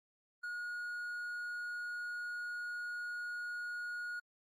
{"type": "tone", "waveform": "triangle", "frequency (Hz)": 1444, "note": "F#6", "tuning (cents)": -43, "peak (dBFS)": -37, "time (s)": [0.43, 4.2], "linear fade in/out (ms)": 10, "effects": ["AAC 48 kbps"]}